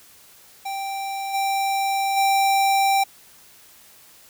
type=tone with level steps; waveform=square; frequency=784 Hz; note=G5; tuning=in tune; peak=-27 / -21 / -17 dBFS; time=0.65-3.04 s; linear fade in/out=10 ms; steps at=1.33 / 2.16 s; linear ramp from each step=20 ms; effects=white hiss -50 dBFS RMS until 4.29 s